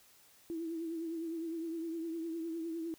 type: tone with vibrato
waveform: sine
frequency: 329.4 Hz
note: E4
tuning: 1 cent flat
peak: -36 dBFS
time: 0.5-2.94 s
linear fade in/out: 0 ms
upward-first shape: triangle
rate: 9.8 Hz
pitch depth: 60 cents each way
effects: white hiss -63 dBFS RMS until 2.98 s